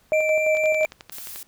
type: tone with tremolo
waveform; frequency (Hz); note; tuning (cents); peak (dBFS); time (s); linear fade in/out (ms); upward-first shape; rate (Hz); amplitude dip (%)
sine; 622.3; D#5; 0; -17; 0.12-0.85; 0; square; 5.8; 40
type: tone with vibrato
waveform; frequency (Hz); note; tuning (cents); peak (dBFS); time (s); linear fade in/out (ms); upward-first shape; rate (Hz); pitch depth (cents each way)
triangle; 2349; D7; 0; -22; 0.13-0.86; 2; sine; 4.2; 8
type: click train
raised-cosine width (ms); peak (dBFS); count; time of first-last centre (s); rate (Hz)
0.2; -20; 10; 0.57-1.359; 11.4
type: noise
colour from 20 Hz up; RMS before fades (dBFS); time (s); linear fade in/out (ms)
blue; -37; 1.12-1.43; 2
effects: pink hiss -60 dBFS RMS until 1.47 s